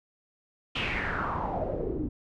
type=noise with low-pass filter sweep; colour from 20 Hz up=pink; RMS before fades=-31 dBFS; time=0.75-2.09 s; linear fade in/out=10 ms; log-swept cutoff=3100 to 280 Hz; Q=5.2; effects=none